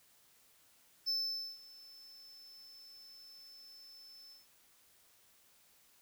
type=tone with ADSR envelope; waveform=triangle; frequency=5274 Hz; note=E8; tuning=in tune; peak=-30 dBFS; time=1.06-4.47 s; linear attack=23 ms; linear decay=490 ms; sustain=-22 dB; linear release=160 ms; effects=white hiss -67 dBFS RMS until 6.01 s